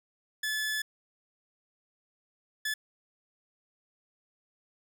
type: tone bursts at uneven times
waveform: sawtooth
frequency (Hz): 1726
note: A6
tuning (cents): -34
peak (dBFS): -26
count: 2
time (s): 0.43-0.82 / 2.65-2.74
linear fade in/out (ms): 5
effects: none